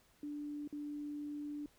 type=tone with dropouts; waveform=sine; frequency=293.6 Hz; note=D4; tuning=in tune; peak=-40 dBFS; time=0.23-1.66 s; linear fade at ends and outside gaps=2 ms; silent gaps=0.676-0.726 s; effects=pink hiss -69 dBFS RMS until 1.78 s